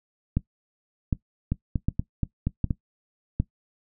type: two click trains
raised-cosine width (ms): 5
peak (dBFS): -10 / -12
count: 5 / 6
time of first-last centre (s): 0.37-3.4 / 1.52-2.708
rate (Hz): 1.32 / 4.21
effects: noise-tail reverb RT60 0.1 s tail -18 dB re dry